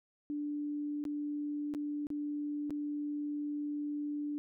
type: tone with dropouts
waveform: sine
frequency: 293.7 Hz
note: D4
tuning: in tune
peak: -34 dBFS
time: 0.3-4.38 s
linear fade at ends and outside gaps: 0 ms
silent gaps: 1.04-1.052 / 1.739-1.748 / 2.069-2.103 / 2.697-2.706 s
effects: none